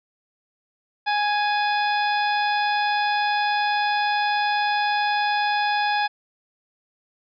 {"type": "harmonic tone with a mistuned harmonic", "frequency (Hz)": 830.6, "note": "G#5", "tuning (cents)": 0, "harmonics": [1, 2, 3, 4, 5, 6], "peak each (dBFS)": [-21, -26, -30, -33, -37, -35], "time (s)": [1.06, 6.08], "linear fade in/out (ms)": 20, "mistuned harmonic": 4, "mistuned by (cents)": 62, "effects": []}